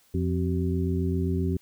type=harmonic tone with a mistuned harmonic; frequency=87.7 Hz; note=F2; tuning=8 cents sharp; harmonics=1 / 2 / 3 / 4; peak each=-26 / -29 / -31 / -32 dBFS; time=0.14-1.57 s; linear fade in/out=5 ms; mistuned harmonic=4; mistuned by=+130 cents; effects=white hiss -62 dBFS RMS until 1.61 s

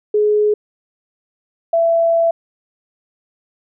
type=tone pair in turn; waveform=sine; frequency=420.6 / 667.7 Hz; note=G#4 / E5; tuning=+22 / +22 cents; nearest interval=minor sixth; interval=800 cents; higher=second; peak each=-11 dBFS; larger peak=neither; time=0.14-0.54 / 1.73-2.31 s; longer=second; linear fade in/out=5 ms; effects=none

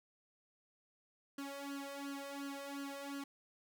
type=tone with flanger; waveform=sawtooth; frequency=279.4 Hz; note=C#4; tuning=14 cents sharp; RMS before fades=-45 dBFS; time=1.38-3.24 s; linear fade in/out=5 ms; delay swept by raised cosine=0.66 to 1.66 ms; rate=2.8 Hz; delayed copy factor=+1; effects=none

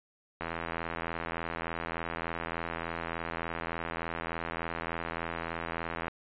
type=click train; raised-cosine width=0.5 ms; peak=-19 dBFS; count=474; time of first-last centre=0.41-6.081 s; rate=83.4 Hz; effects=resampled to 8000 Hz

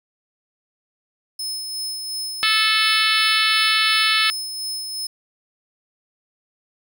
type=tone with tremolo; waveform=sawtooth; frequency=5200 Hz; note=E8; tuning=24 cents flat; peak=-22 dBFS; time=1.39-5.07 s; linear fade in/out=5 ms; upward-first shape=sine; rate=2.8 Hz; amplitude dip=35%
type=harmonic tone; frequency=436 Hz; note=A4; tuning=16 cents flat; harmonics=3 / 4 / 5 / 6 / 7 / 8 / 9 / 10; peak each=-24 / -24 / -24 / -24 / -24 / -24 / -24 / -24 dBFS; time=2.43-4.3 s; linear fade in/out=0 ms
effects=none

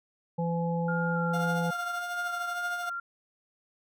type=harmonic tone; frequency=168.9 Hz; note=E3; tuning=42 cents sharp; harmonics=1 / 3 / 5; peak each=-28 / -33 / -35 dBFS; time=0.38-1.71 s; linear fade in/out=10 ms
type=tone with vibrato; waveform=sine; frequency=1396.9 Hz; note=F6; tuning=in tune; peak=-32 dBFS; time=0.88-3 s; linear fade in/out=5 ms; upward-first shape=square; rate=1.8 Hz; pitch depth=15 cents each way
type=tone with tremolo; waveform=30% pulse; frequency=706 Hz; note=F5; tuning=19 cents sharp; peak=-30 dBFS; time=1.33-2.9 s; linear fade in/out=10 ms; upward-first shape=triangle; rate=13 Hz; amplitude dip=60%
effects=none

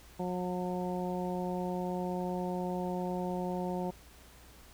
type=harmonic tone; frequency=180.5 Hz; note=F#3; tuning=43 cents flat; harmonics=1 / 2 / 3 / 4 / 5; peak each=-35 / -38 / -40 / -41 / -42 dBFS; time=0.19-3.91 s; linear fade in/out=10 ms; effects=added 60 Hz sine -57 dBFS peak until 4.73 s + pink hiss -57 dBFS RMS until 4.73 s

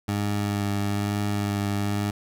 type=tone with vibrato; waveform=20% pulse; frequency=102 Hz; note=G#2; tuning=31 cents flat; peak=-19 dBFS; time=0.08-2.11 s; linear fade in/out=5 ms; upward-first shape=sine; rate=1.1 Hz; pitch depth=13 cents each way; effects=none

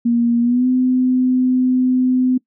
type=tone with pitch glide; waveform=sine; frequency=236.1 to 254.5 Hz; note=A#3 to C4; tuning=+22 to -48 cents; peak=-12 dBFS; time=0.05-2.38 s; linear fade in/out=10 ms; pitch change=+130 cents; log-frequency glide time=0.41-0.67 s; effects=noise-tail reverb RT60 0.1 s tail -22 dB re dry

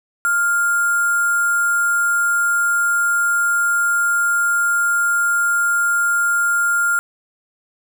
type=tone with sample-and-hold; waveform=sine; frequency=1400 Hz; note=F6; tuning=4 cents sharp; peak=-14 dBFS; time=0.25-6.99 s; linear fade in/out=0 ms; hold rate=8820 Hz; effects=none

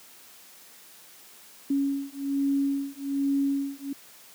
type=beating tone pair; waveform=sine; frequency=277.2 / 278.4 Hz; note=C#4 / C#4; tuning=0 / +8 cents; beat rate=1.2 Hz; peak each=-27 dBFS; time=1.7-3.93 s; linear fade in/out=5 ms; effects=white hiss -51 dBFS RMS until 4.34 s + high-pass 150 Hz 12 dB/octave

